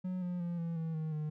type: tone with pitch steps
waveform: triangle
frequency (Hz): 183.5 / 177.97 / 172.6 / 167.4 / 162.35 / 157.46 / 152.71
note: F#3 / F3 / F3 / E3 / E3 / D#3 / D#3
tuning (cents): -14 / +33 / -20 / +27 / -26 / +21 / -32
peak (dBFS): -32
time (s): 0.04-1.3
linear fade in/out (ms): 10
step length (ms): 180
effects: none